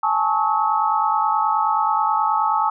sine chord, A major seventh, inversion third, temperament equal with one note detuned, 830.6 / 880 / 1108.7 / 1284.7 Hz, G#5 / A5 / C#6 / E6, 0 / 0 / 0 / -45 cents, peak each -23 / -20 / -24 / -22 dBFS, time 0.03-2.7 s, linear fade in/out 5 ms, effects none

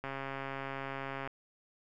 click train, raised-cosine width 0.5 ms, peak -24 dBFS, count 169, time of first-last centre 0.04-1.275 s, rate 136 Hz, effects none

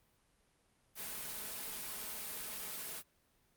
white noise with comb filter, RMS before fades -43 dBFS, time 0.95-3.03 s, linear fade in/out 50 ms, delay 4.7 ms, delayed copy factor +0.5, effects pink hiss -73 dBFS RMS until 3.56 s + Opus 32 kbps

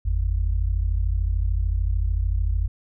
sine tone pair together, 48.96 / 82.41 Hz, G1 / E2, -1 / 0 cents, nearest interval major sixth, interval 901 cents, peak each -21 / -24 dBFS, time 0.05-2.68 s, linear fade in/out 10 ms, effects none

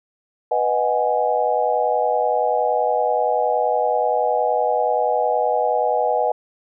sine chord, G# minor seventh, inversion first, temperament equal, 493.9 / 622.3 / 740 / 830.6 Hz, B4 / D#5 / F#5 / G#5, 0 / 0 / 0 / 0 cents, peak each -22 dBFS, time 0.51-6.32 s, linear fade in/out 5 ms, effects none

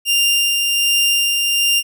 sawtooth tone with tremolo, 2794 Hz, F7, in tune, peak -9 dBFS, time 0.05-1.83 s, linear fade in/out 50 ms, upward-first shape sine, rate 1.3 Hz, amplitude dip 30%, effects none

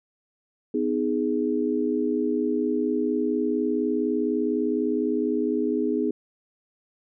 sine chord, G# minor, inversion first, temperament equal with one note detuned, 251.3 / 311.1 / 415.3 Hz, B3 / D#4 / G#4, +30 / 0 / 0 cents, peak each -26 dBFS, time 0.74-6.11 s, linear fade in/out 5 ms, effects none

